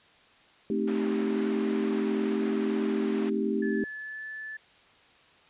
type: chord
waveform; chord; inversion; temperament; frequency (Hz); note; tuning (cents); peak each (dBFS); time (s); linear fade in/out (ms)
sine; A half-diminished seventh; none; equal; 220 / 261.6 / 311.1 / 392; A3 / C4 / Eb4 / G4; 0 / 0 / 0 / 0; -29 / -33 / -32 / -30; 0.7-3.84; 2
type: band-pass noise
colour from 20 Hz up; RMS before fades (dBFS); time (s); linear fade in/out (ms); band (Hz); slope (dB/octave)
white; -43; 0.87-3.3; 10; 340 to 1900; 12
type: tone with pitch glide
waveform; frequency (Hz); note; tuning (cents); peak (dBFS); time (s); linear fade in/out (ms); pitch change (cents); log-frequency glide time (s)
sine; 1728 to 1742; A6 to A6; -32 to -18; -36; 3.62-4.57; 5; +14; 3.99-4.23
effects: white hiss -58 dBFS RMS until 5.49 s + resampled to 8000 Hz